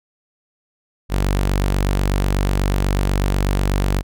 sawtooth tone, 48.14 Hz, G1, 31 cents flat, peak -12 dBFS, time 1.09-4.03 s, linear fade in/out 50 ms, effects none

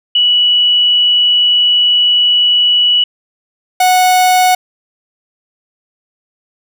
sine / 45% pulse tone pair in turn, 2943 / 735.8 Hz, F#7 / F#5, -10 / -10 cents, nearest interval 2 octaves, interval 2400 cents, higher first, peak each -7 dBFS, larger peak neither, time 0.15-3.04 / 3.8-4.55 s, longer first, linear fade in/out 5 ms, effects none

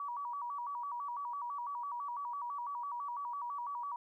sine tone with vibrato, 1046.5 Hz, C6, in tune, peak -37 dBFS, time 0-3.96 s, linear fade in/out 2 ms, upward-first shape square, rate 6 Hz, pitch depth 150 cents each way, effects 13-bit

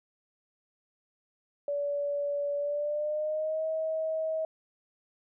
sine tone with pitch glide, 574 to 636.9 Hz, D5 to D#5, -40 to +40 cents, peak -28 dBFS, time 1.68-4.45 s, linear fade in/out 2 ms, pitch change +180 cents, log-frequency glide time 2.57-3.66 s, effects none

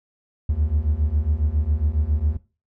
triangle beating tone pair, 71.1 / 78.4 Hz, C#2 / D#2, +45 / +14 cents, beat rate 7.3 Hz, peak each -21 / -19 dBFS, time 0.49-2.37 s, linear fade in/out 5 ms, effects noise-tail reverb RT60 0.3 s tail -17 dB re dry

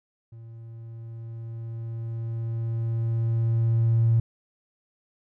triangle tone with level ramp, 114.5 Hz, A#2, 31 cents flat, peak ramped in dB -39 to -13 dBFS, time 0.32-4.2 s, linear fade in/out 5 ms, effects tanh soft clip ceiling -14 dBFS

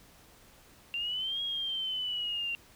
sine exponential two-way sweep, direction up then down, 2759 to 3300 to 2759 Hz, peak -31 dBFS, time 0.94-2.55 s, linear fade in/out 0 ms, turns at 1.42 s, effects pink hiss -58 dBFS RMS until 2.75 s

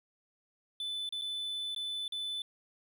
triangle tone with dropouts, 3504 Hz, A7, 8 cents flat, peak -33 dBFS, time 0.8-2.42 s, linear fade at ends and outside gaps 2 ms, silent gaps 1.091-1.124 / 1.214-1.219 / 1.748-1.762 / 2.08-2.122 s, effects none

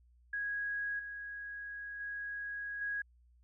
sine tone with level steps, 1654 Hz, G#6, 8 cents flat, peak -34 / -41 / -38 / -34 dBFS, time 0.33-3.02 s, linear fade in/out 5 ms, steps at 0.99 / 2 / 2.81 s, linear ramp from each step 5 ms, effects added 60 Hz sine -62 dBFS peak until 3.43 s

